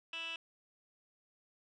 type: tone with band-pass filter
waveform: 15% pulse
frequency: 329.6 Hz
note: E4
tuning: in tune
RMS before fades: -42 dBFS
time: 0.13-0.36 s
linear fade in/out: 2 ms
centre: 2700 Hz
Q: 10
effects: resampled to 22050 Hz